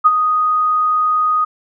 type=tone with ADSR envelope; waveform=sine; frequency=1244.5 Hz; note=D#6; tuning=in tune; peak=-4 dBFS; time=0.04-1.45 s; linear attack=22 ms; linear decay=36 ms; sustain=-8 dB; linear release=11 ms; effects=none